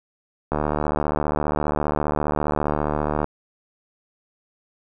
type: click train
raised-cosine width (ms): 1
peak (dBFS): -8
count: 205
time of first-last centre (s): 0.52-3.244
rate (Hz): 74.9
effects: none